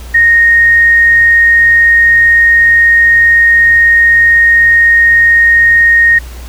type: tone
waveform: sine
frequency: 1858 Hz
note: A#6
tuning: 6 cents flat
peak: -3 dBFS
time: 0.14-6.19 s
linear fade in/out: 10 ms
effects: added 60 Hz sine -24 dBFS peak until 6.48 s + pink hiss -34 dBFS RMS until 6.48 s